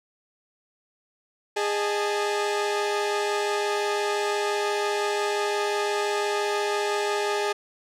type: tone cluster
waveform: sawtooth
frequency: 411.1 / 614 / 868 Hz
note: G#4 / D#5 / A5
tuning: -18 / -23 / -24 cents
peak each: -21 / -29 / -27 dBFS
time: 1.56-7.53 s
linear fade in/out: 10 ms
effects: low-pass 8000 Hz 12 dB/octave